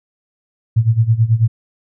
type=tone with tremolo; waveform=sine; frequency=113.6 Hz; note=A#2; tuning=44 cents flat; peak=-7 dBFS; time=0.76-1.48 s; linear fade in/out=10 ms; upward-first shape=sine; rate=9.2 Hz; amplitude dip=85%; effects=none